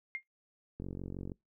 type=tone with exponential decay; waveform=sine; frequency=2121 Hz; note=C7; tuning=23 cents sharp; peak=-31 dBFS; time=0.15-0.23 s; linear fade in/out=0 ms; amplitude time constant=17 ms
type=click train; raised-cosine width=3 ms; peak=-28 dBFS; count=25; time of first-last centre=0.8-1.318 s; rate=46.3 Hz
effects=noise-tail reverb RT60 0.2 s tail -26 dB re dry